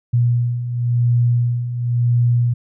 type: beating tone pair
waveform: sine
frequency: 119.6 / 120.55 Hz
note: A#2 / B2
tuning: +45 / -41 cents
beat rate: 0.95 Hz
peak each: -21 / -15 dBFS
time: 0.13-2.54 s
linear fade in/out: 10 ms
effects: none